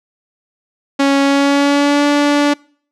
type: tone with pitch glide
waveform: sawtooth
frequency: 277.2 to 289.8 Hz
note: C#4 to D4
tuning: 0 to -23 cents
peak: -6 dBFS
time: 0.99-2.54 s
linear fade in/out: 10 ms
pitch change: +77 cents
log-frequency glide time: 1.22-2.06 s
effects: noise-tail reverb RT60 0.5 s tail -25 dB re dry + low-pass 6000 Hz 12 dB/octave